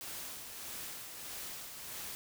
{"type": "noise with tremolo", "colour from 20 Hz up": "white", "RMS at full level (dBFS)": -43, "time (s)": [0.01, 2.15], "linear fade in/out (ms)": 0, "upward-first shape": "sine", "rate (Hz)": 1.6, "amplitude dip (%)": 40, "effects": []}